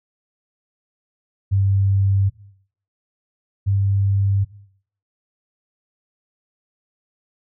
sine tone pair in turn, 98 / 98.85 Hz, G2 / G2, 0 / +15 cents, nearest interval unison, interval 15 cents, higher second, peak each -14 / -15 dBFS, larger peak first, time 1.51-2.3 / 3.66-4.45 s, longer neither, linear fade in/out 20 ms, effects noise-tail reverb RT60 0.6 s tail -17 dB re dry

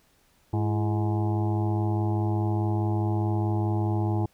harmonic tone with a mistuned harmonic, 104.8 Hz, G#2, 16 cents sharp, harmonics 1 / 2 / 3 / 4 / 6 / 7 / 8 / 9 / 10, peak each -24 / -34 / -30 / -40 / -42 / -39 / -36 / -47 / -49 dBFS, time 0.53-4.26 s, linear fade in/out 5 ms, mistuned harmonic 3, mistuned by +100 cents, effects pink hiss -64 dBFS RMS until 4.33 s

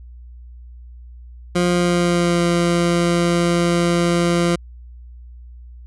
20% pulse tone with pitch glide, 176.4 to 172.37 Hz, F3 to F3, +18 to -22 cents, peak -10 dBFS, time 1.55-4.56 s, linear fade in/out 10 ms, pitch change -40 cents, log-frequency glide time 1.66-2.42 s, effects added 60 Hz sine -36 dBFS peak until 5.86 s + resampled to 24000 Hz

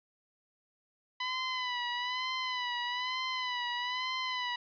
15% pulse tone with vibrato, 999 Hz, B5, 20 cents sharp, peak -26 dBFS, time 1.2-4.56 s, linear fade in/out 5 ms, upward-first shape sine, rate 1.1 Hz, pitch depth 56 cents each way, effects resampled to 11025 Hz + 11-bit

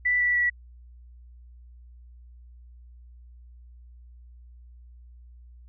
sine tone with pitch steps, 1975.5 / 1959.6 / 1943.8 Hz, B6 / B6 / B6, 0 / -14 / -28 cents, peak -20 dBFS, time 0.05-0.5 s, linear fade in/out 10 ms, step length 150 ms, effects added 60 Hz sine -46 dBFS peak until 5.68 s

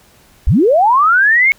sine linear sweep, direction up, 36.71 to 2217 Hz, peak -7 dBFS, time 0.47-1.52 s, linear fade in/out 0 ms, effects pink hiss -48 dBFS RMS until 1.58 s

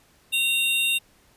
square tone pair together, 2758 / 3681 Hz, F7 / A#7, -22 / -23 cents, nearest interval perfect fourth, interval 499 cents, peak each -23 / -25 dBFS, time 0.32-0.99 s, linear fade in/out 20 ms, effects pink hiss -59 dBFS RMS until 1.36 s + resampled to 32000 Hz

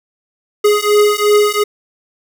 square beating tone pair, 415.3 / 418.1 Hz, G#4 / G#4, 0 / +12 cents, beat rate 2.8 Hz, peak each -13 dBFS, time 0.64-1.64 s, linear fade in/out 10 ms, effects none

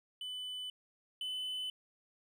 triangle tone pair in turn, 3000 / 3017 Hz, F#7 / F#7, +23 / +33 cents, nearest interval unison, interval 10 cents, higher second, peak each -38 / -35 dBFS, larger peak second, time 0.21-0.7 / 1.21-1.7 s, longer neither, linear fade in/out 2 ms, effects none

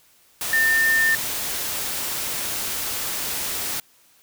sine tone in noise, 1800 Hz, A6, 39 cents sharp, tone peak -16 dBFS, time 0.53-1.15 s, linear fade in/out 2 ms, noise white, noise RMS -27 dBFS, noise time 0.41-3.8 s, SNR +8 dB, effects white hiss -57 dBFS RMS until 4.22 s

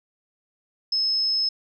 sine tone, 5190 Hz, E8, 28 cents flat, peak -20 dBFS, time 0.92-1.49 s, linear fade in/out 5 ms, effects none

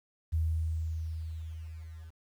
sine tone with level ramp, 80.4 Hz, E2, 43 cents flat, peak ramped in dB -25 to -44 dBFS, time 0.32-2.11 s, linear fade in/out 20 ms, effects 10-bit

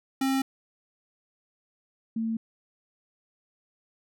square / sine tone pair in turn, 267.7 / 225.1 Hz, C4 / A3, +40 / +40 cents, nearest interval minor third, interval 300 cents, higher first, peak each -24 / -26 dBFS, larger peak first, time 0.21-0.42 / 2.16-2.37 s, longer neither, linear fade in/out 5 ms, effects none

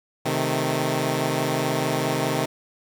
10% pulse chord, A diminished, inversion first, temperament equal, 130.81 / 155.56 / 220 Hz, C3 / Eb3 / A3, 0 / 0 / 0 cents, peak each -17 / -17 / -22 dBFS, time 0.25-2.46 s, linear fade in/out 10 ms, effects none

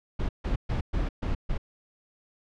brown noise bursts at uneven times, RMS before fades -27 dBFS, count 6, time 0.19-0.29 / 0.44-0.56 / 0.69-0.81 / 0.93-1.09 / 1.22-1.35 / 1.49-1.58 s, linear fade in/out 10 ms, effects low-pass 4000 Hz 12 dB/octave

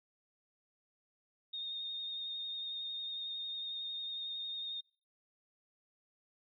sine tone with vibrato, 3685 Hz, A#7, 21 cents flat, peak -38 dBFS, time 1.53-4.81 s, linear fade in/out 10 ms, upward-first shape sine, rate 11 Hz, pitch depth 19 cents each way, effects noise-tail reverb RT60 0.4 s tail -26 dB re dry

